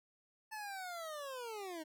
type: linear sweep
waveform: 25% pulse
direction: down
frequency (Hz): 880 to 303.4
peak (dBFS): -39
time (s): 0.51-1.84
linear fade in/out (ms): 20
effects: none